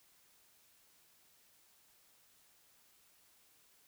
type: silence
effects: white hiss -68 dBFS RMS until 3.87 s